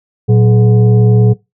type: tone with frequency modulation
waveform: sine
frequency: 116.8 Hz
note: A#2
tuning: 4 cents sharp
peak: -5 dBFS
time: 0.28-1.34 s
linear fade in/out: 20 ms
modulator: 305 Hz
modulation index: 0.72
effects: noise-tail reverb RT60 0.2 s tail -20 dB re dry